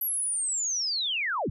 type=linear sweep; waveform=sine; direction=down; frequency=11840 to 58.27 Hz; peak=-26 dBFS; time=0.01-1.5 s; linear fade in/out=5 ms; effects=none